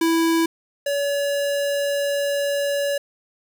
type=tone pair in turn; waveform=square; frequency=329.6 / 567.9 Hz; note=E4 / C#5; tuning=0 / +42 cents; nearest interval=major sixth; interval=942 cents; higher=second; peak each=-17 / -21 dBFS; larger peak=first; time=0.01-0.46 / 0.86-2.98 s; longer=second; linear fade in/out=5 ms; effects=8-bit